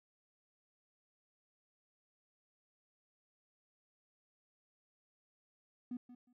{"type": "tone with echo", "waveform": "triangle", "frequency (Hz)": 245.8, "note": "B3", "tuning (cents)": -8, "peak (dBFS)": -35, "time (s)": [5.91, 5.97], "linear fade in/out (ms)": 5, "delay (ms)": 180, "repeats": 2, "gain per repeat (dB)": -15, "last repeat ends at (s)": 6.33, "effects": ["tanh soft clip ceiling -36 dBFS"]}